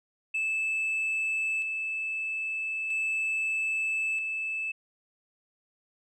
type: tone with tremolo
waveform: sine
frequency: 2623 Hz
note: E7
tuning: 9 cents flat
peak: -24 dBFS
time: 0.34-4.72 s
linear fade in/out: 10 ms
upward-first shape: square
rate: 0.39 Hz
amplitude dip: 40%
effects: tanh soft clip ceiling -25 dBFS